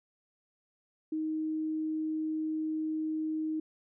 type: tone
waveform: sine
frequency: 313.2 Hz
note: D#4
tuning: 11 cents sharp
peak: -30 dBFS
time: 1.12-3.6 s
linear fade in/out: 5 ms
effects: none